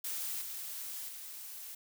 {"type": "noise with level steps", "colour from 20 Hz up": "blue", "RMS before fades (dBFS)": [-38, -42, -46], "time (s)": [0.04, 1.75], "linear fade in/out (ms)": 5, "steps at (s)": [0.41, 1.08], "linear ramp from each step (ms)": 10, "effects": []}